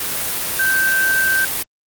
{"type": "tone in noise", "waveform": "sine", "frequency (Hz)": 1557, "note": "G6", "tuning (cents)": -12, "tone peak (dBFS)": -14, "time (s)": [0.59, 1.45], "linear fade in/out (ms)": 5, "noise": "white", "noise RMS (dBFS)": -22, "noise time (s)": [0, 1.63], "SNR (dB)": 5, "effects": ["Opus 32 kbps"]}